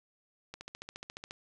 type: click train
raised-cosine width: 0.2 ms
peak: -25 dBFS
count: 12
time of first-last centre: 0.54-1.309 s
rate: 14.3 Hz
effects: none